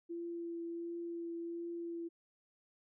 sine tone with vibrato, 339.1 Hz, E4, 49 cents sharp, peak -39 dBFS, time 0.09-2.09 s, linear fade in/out 20 ms, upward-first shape triangle, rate 1.4 Hz, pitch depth 14 cents each way, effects none

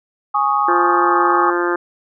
sine chord, Ab suspended fourth, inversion none, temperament equal, 830.6 / 1108.7 / 1244.5 Hz, Ab5 / Db6 / Eb6, 0 / 0 / 0 cents, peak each -18 dBFS, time 0.34-1.51 s, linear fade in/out 10 ms
harmonic tone, 174.61 Hz, F3, in tune, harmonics 2 / 3 / 4 / 5 / 6 / 7 / 8 / 9 / 10, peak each -18 / -27 / -32 / -26 / -27 / -24 / -27 / -25 / -31 dBFS, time 0.68-1.76 s, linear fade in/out 5 ms
effects none

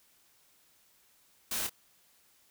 white noise with echo, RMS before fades -34 dBFS, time 1.51-1.67 s, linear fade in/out 5 ms, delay 26 ms, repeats 1, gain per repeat -7 dB, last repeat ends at 1.696 s, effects white hiss -66 dBFS RMS until 2.5 s

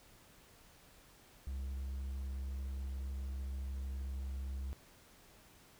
triangle tone, 66.8 Hz, C2, 36 cents sharp, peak -36 dBFS, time 1.47-4.73 s, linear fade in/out 0 ms, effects pink hiss -62 dBFS RMS until 5.79 s

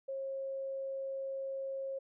sine tone, 540 Hz, C#5, 45 cents flat, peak -36 dBFS, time 0.08-1.99 s, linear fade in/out 10 ms, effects none

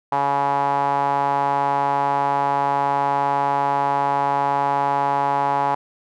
sawtooth tone with band-pass filter, 140.6 Hz, C#3, 25 cents sharp, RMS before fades -20 dBFS, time 0.12-5.75 s, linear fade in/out 5 ms, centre 890 Hz, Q 6, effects none

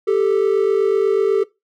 triangle tone pair together, 392.7 / 440.8 Hz, G4 / A4, +3 / +3 cents, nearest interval major second, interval 200 cents, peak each -14 dBFS, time 0.07-1.44 s, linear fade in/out 10 ms, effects noise-tail reverb RT60 0.2 s tail -20 dB re dry + tanh soft clip ceiling -5 dBFS

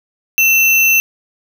sine tone with sample-and-hold, 2680 Hz, E7, 28 cents sharp, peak -8 dBFS, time 0.38-1 s, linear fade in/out 0 ms, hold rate 8820 Hz, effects none

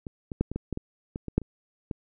clicks, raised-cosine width 3 ms, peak -23 / -21 / -10 / -20 / -17 / -17 / -19 / -20 / -21 / -8 / -27 / -18 dBFS, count 12, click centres 0.068 / 0.318 / 0.41 / 0.516 / 0.56 / 0.727 / 0.774 / 1.159 / 1.283 / 1.38 / 1.417 / 1.912 s, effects none

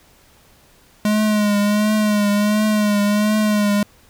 square tone with vibrato, 209.3 Hz, G#3, 14 cents sharp, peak -15 dBFS, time 1.05-3.83 s, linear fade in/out 2 ms, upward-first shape triangle, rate 1.4 Hz, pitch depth 49 cents each way, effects pink hiss -52 dBFS RMS until 4.09 s

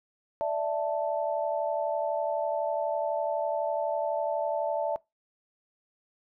sine chord, D suspended second, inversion none, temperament equal, 587.3 / 659.3 / 880 Hz, D5 / E5 / A5, 0 / 0 / 0 cents, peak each -30 / -29 / -33 dBFS, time 0.41-4.96 s, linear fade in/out 0 ms, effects noise-tail reverb RT60 0.2 s tail -22 dB re dry

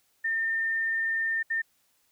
sine tone bursts at uneven times, 1809 Hz, A6, 48 cents sharp, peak -25 dBFS, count 2, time 0.24-1.43 / 1.5-1.62 s, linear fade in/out 10 ms, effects white hiss -69 dBFS RMS until 2.11 s

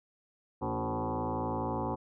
sine tone with frequency modulation, 307.8 Hz, D#4, 19 cents flat, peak -30 dBFS, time 0.61-1.96 s, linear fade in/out 20 ms, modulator 112 Hz, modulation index 6.4, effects none

